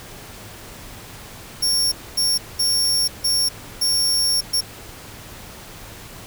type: tone bursts at uneven times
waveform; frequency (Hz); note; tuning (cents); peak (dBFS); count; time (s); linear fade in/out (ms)
sawtooth; 5500; F8; -27; -14; 6; 1.62-1.92 / 2.17-2.38 / 2.59-3.08 / 3.24-3.49 / 3.81-4.41 / 4.53-4.61; 10
effects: added 107 Hz sine -48 dBFS peak until 6.26 s + pink hiss -39 dBFS RMS until 6.26 s